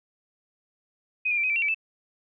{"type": "tone with pitch steps", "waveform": "sine", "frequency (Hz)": [2508, 2416, 2346, 2520, 2333, 2730, 2305, 2634], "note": ["D#7", "D7", "D7", "D#7", "D7", "F7", "D7", "E7"], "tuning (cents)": [13, 48, -2, 21, -12, -40, -33, -2], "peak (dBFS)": -22, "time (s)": [1.25, 1.746], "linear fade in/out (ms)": 10, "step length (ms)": 62, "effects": []}